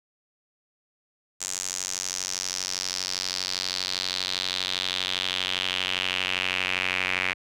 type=tone with band-pass filter sweep; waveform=sawtooth; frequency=92.5 Hz; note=F#2; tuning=in tune; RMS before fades=-29 dBFS; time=1.4-7.34 s; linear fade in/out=20 ms; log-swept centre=7100 to 2300 Hz; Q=3.7; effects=none